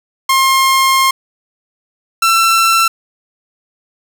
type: tone pair in turn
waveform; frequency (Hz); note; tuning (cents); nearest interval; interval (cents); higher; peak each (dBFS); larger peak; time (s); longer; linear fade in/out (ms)
sawtooth; 1066 / 1343.1; C6 / E6; +32 / +32; major third; 400; second; -5; neither; 0.29-1.11 / 2.22-2.88; first; 5
effects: 7-bit